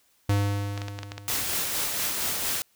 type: tone with exponential decay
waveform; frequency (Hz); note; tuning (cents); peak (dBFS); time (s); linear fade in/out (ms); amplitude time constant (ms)
square; 101; G#2; -48; -20; 0.29-1.9; 5; 350
type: clicks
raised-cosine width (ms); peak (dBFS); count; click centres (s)
0.2; -17; 11; 0.777 / 0.818 / 0.883 / 0.989 / 1.032 / 1.119 / 1.18 / 1.301 / 1.498 / 1.534 / 1.636
type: noise with tremolo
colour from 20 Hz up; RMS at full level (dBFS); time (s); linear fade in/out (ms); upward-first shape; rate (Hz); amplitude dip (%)
white; -27; 1.28-2.62; 0; sine; 4.3; 30
effects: white hiss -65 dBFS RMS until 2.75 s